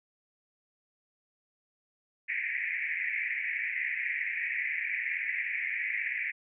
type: band-pass noise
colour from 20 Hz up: pink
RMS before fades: -33 dBFS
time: 2.28-6.32 s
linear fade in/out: 20 ms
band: 1800 to 2400 Hz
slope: 96 dB/octave
effects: none